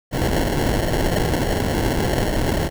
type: noise with sample-and-hold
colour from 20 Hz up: pink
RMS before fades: -20 dBFS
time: 0.11-2.7 s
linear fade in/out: 50 ms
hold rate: 1225 Hz
effects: none